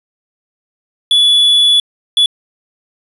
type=tone bursts at uneven times; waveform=triangle; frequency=3425 Hz; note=A7; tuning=47 cents flat; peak=-5 dBFS; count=2; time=1.11-1.8 / 2.17-2.26 s; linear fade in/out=2 ms; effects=resampled to 32000 Hz + 7-bit